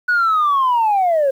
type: linear sweep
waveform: sine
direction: down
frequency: 1480 to 523.3 Hz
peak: -11 dBFS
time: 0.08-1.31 s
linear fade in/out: 10 ms
effects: tanh soft clip ceiling -10 dBFS + 8-bit